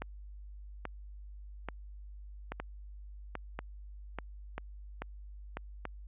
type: two click trains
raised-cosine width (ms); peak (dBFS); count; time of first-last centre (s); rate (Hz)
0.5; -22 / -22; 4 / 8; 2.6-5.57 / 0.02-5.853; 1.01 / 1.2
effects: added 50 Hz sine -45 dBFS peak until 6.07 s + resampled to 8000 Hz